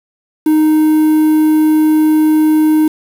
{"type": "tone with quantisation", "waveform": "triangle", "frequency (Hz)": 309.8, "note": "D#4", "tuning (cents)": -7, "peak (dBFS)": -5, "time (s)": [0.46, 2.88], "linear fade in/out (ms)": 5, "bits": 5, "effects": []}